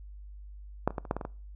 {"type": "clicks", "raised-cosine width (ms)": 1, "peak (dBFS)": [-10, -26, -18, -28, -13, -19, -22, -21], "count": 8, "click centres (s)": [0.876, 0.906, 0.982, 1.052, 1.111, 1.166, 1.212, 1.251], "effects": ["noise-tail reverb RT60 0.4 s tail -23 dB re dry", "added 50 Hz sine -43 dBFS peak until 1.55 s"]}